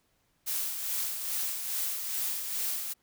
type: noise with tremolo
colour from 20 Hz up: blue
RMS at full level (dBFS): -31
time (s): 0.46-2.94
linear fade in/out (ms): 20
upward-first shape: sine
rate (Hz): 2.4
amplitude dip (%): 45
effects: pink hiss -72 dBFS RMS until 3.02 s